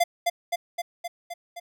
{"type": "tone with echo", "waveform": "square", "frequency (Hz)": 692, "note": "F5", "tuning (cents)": -16, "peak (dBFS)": -18, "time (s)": [0, 0.04], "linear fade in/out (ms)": 10, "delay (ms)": 260, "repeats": 6, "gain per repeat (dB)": -3, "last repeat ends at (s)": 1.6, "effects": []}